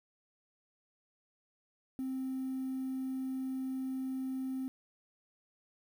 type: tone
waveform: triangle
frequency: 262.3 Hz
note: C4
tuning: 4 cents sharp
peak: -31 dBFS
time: 1.99-4.68 s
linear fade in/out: 0 ms
effects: tanh soft clip ceiling -31 dBFS + 10-bit